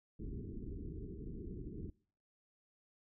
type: low-pass noise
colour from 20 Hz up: pink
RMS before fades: -45 dBFS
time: 0.19-1.9 s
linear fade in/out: 5 ms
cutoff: 430 Hz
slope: 96 dB/octave
effects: noise-tail reverb RT60 0.5 s tail -24 dB re dry